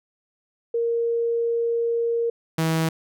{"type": "tone pair in turn", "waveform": ["sine", "sawtooth"], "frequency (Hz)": [466, 161.55], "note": ["A#4", "E3"], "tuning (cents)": [-1, -35], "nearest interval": "octave + tritone", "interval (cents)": 1834, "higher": "first", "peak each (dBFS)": [-20, -16], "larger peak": "second", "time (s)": [[0.74, 2.3], [2.58, 2.89]], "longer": "first", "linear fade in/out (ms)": 5, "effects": []}